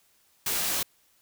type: noise with comb filter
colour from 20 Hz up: white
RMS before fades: -28 dBFS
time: 0.46-0.83 s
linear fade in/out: 5 ms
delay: 16 ms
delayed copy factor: -0.75
effects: white hiss -65 dBFS RMS until 1.21 s